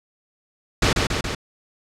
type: noise with echo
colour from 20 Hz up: pink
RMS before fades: -17 dBFS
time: 0.82-0.93 s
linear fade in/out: 5 ms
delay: 140 ms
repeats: 3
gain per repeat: -3 dB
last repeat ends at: 1.35 s
effects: low-pass 6000 Hz 12 dB/octave